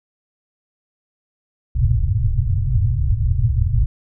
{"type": "low-pass noise", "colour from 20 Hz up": "white", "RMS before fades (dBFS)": -17, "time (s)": [1.75, 3.86], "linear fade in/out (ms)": 5, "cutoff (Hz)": 130, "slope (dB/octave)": 96, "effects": []}